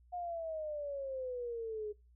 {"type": "exponential sweep", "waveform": "sine", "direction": "down", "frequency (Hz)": [721, 415.3], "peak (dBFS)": -37, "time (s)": [0.12, 1.93], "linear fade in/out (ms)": 20, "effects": ["noise-tail reverb RT60 0.3 s tail -26 dB re dry", "added 60 Hz sine -61 dBFS peak until 2.15 s"]}